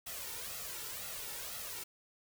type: noise with flanger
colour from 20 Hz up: white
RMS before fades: -43 dBFS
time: 0.06-1.84 s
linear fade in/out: 10 ms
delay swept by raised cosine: 1.5 to 2.22 ms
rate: 2 Hz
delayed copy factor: +0.65
effects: none